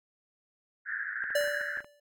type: band-pass noise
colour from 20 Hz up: pink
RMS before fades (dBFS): -35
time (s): 0.85-1.83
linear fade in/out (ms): 50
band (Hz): 1500 to 1800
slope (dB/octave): 96
type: clicks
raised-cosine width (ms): 0.5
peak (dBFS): -33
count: 9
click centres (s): 1.24 / 1.305 / 1.409 / 1.442 / 1.476 / 1.612 / 1.773 / 1.805 / 1.845
type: tone with exponential decay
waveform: square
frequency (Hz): 583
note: D5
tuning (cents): -13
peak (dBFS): -24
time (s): 1.35-2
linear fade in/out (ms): 5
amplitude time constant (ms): 140
effects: none